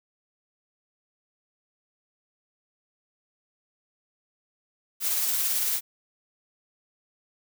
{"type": "noise with tremolo", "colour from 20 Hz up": "blue", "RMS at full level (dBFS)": -25, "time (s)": [5, 5.81], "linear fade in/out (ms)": 50, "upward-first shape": "sine", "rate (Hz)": 18, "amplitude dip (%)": 25, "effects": []}